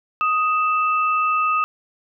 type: tone pair together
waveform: sine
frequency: 1248.7 / 2646 Hz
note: D#6 / E7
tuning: +6 / +6 cents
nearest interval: octave + minor second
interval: 1300 cents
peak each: -17 / -25 dBFS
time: 0.21-1.64 s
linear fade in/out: 0 ms
effects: none